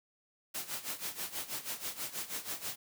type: noise with tremolo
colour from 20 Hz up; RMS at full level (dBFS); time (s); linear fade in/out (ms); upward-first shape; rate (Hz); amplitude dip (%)
white; -37; 0.54-2.76; 10; sine; 6.2; 80
effects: high-pass 100 Hz 12 dB/octave